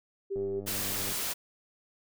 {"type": "tone", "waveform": "sine", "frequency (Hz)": 393.3, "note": "G4", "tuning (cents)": 6, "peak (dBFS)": -30, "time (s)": [0.3, 0.61], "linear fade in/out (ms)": 20}
{"type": "click train", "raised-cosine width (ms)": 2, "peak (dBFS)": -30, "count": 77, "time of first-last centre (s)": [0.36, 1.122], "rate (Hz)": 99.8}
{"type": "noise", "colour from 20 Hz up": "white", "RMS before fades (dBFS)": -33, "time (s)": [0.66, 1.34], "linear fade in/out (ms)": 20}
{"effects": []}